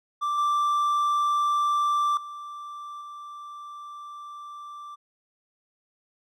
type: tone with level steps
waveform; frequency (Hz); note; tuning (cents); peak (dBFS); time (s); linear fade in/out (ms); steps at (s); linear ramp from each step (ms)
triangle; 1174.7; D6; 0; -22 / -19 / -34 / -36; 0.21-4.96; 20; 0.38 / 2.17 / 3.01; 2
effects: none